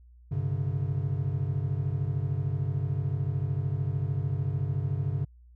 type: chord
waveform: triangle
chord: G suspended fourth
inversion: none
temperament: equal with one note detuned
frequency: 98 / 130.81 / 144.23 Hz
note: G2 / C3 / D3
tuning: 0 / 0 / -31 cents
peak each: -29 dBFS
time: 0.31-5.25 s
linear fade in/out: 10 ms
effects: added 60 Hz sine -51 dBFS peak until 5.55 s

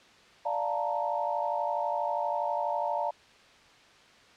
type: chord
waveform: sine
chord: Bb major seventh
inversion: first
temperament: equal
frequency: 587.3 / 698.5 / 880 / 932.3 Hz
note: D5 / F5 / A5 / Bb5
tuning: 0 / 0 / 0 / 0 cents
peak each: -33 dBFS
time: 0.45-3.11 s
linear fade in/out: 10 ms
effects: white hiss -56 dBFS RMS until 4.36 s + low-pass 4000 Hz 12 dB/octave

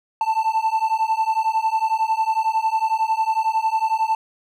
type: beating tone pair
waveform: triangle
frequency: 880 / 891 Hz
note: A5 / A5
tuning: 0 / +22 cents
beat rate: 11 Hz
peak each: -19 dBFS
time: 0.21-4.15 s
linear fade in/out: 2 ms
effects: none

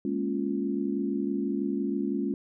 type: chord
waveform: sine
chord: Bb minor seventh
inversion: third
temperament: equal with one note detuned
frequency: 207.7 / 233.8 / 277.2 / 349.2 Hz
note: Ab3 / Bb3 / Db4 / F4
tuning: 0 / +5 / 0 / 0 cents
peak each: -31 / -35 / -30 / -33 dBFS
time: 0.05-2.34 s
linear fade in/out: 2 ms
effects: none

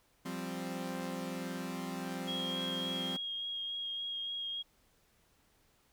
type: chord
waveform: sawtooth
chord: F suspended second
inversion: none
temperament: equal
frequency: 174.61 / 196 / 261.6 Hz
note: F3 / G3 / C4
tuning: 0 / 0 / 0 cents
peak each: -38 / -39 / -37 dBFS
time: 0.25-3.17 s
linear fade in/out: 10 ms
type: tone with vibrato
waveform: sine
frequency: 3267 Hz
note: G#7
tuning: 29 cents flat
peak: -36 dBFS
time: 2.27-4.63 s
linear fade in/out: 20 ms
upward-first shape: sine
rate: 3.5 Hz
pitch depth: 13 cents each way
effects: pink hiss -70 dBFS RMS until 5.92 s

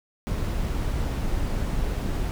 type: noise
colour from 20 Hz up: brown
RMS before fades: -26 dBFS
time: 0.27-2.31 s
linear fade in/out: 0 ms
effects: none

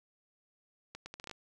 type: accelerating click train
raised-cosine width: 0.2 ms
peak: -27 dBFS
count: 8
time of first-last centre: 0.95-1.312 s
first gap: 110 ms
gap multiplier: 0.73
effects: none

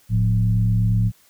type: tone with frequency modulation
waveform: sine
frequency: 110 Hz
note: A2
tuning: in tune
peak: -15 dBFS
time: 0.09-1.12 s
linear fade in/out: 50 ms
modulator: 68.5 Hz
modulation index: 0.71
effects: white hiss -56 dBFS RMS until 1.29 s

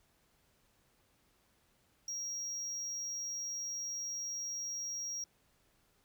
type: tone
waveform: triangle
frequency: 5640 Hz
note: F8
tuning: 16 cents sharp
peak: -36 dBFS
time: 2.08-5.24 s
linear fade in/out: 2 ms
effects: pink hiss -72 dBFS RMS until 6.04 s

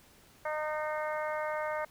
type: harmonic tone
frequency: 306.2 Hz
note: D#4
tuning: 28 cents flat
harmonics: 2 / 3 / 4 / 5 / 6 / 7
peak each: -34 / -38 / -40 / -42 / -44 / -45 dBFS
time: 0.45-1.85 s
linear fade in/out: 5 ms
effects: pink hiss -60 dBFS RMS until 1.9 s

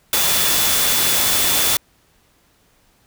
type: tone in noise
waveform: sine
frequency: 3471 Hz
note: A7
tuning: 24 cents flat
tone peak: -25 dBFS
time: 0.13-1.77 s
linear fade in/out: 2 ms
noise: white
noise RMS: -17 dBFS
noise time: 0.13-1.77 s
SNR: -11 dB
effects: pink hiss -58 dBFS RMS until 3.06 s

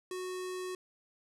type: tone with low-pass filter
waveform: square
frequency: 368 Hz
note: F#4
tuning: 9 cents flat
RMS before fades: -39 dBFS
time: 0.11-0.75 s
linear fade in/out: 2 ms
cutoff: 10000 Hz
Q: 1.5
effects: none

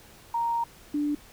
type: tone pair in turn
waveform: sine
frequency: 932.3 / 293.7 Hz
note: A#5 / D4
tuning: 0 / 0 cents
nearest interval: octave + minor sixth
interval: 2000 cents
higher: first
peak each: -24 dBFS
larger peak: neither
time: 0.34-0.64 / 0.94-1.15 s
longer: first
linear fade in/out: 5 ms
effects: pink hiss -52 dBFS RMS until 1.32 s

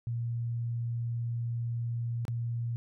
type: tone with dropouts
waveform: sine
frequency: 117.7 Hz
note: A#2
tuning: 17 cents sharp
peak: -30 dBFS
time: 0.07-2.76 s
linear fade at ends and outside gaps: 0 ms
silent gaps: 2.252-2.281 s
effects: none

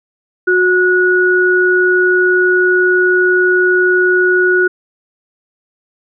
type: tone pair together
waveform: sine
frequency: 365.2 / 1461 Hz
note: F#4 / F#6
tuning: -23 / -22 cents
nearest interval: 2 octaves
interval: 2401 cents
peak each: -11 dBFS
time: 0.47-4.68 s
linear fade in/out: 10 ms
effects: none

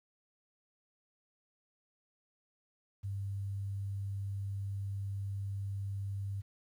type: tone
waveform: sine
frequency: 98.9 Hz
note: G2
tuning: 16 cents sharp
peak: -35 dBFS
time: 3.03-6.42 s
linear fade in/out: 20 ms
effects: 11-bit

